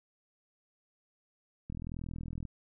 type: click train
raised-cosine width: 5 ms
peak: -28 dBFS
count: 32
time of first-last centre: 1.7-2.452 s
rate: 41.2 Hz
effects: none